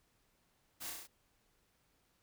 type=noise with echo; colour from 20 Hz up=white; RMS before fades=-45 dBFS; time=0.8-0.91 s; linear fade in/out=20 ms; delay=33 ms; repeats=5; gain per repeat=-2 dB; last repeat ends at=1.075 s; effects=pink hiss -75 dBFS RMS until 2.22 s